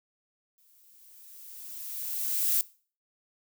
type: noise with exponential growth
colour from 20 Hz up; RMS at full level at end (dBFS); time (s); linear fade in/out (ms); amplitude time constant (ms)
violet; -24; 0.58-2.61; 0; 440
effects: noise-tail reverb RT60 0.4 s tail -20 dB re dry